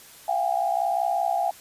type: tone cluster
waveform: sine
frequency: 684 / 749 / 810 Hz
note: F5 / F#5 / G#5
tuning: -36 / +21 / -43 cents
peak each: -26 dBFS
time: 0.28-1.51 s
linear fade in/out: 5 ms
effects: white hiss -48 dBFS RMS until 1.6 s + resampled to 32000 Hz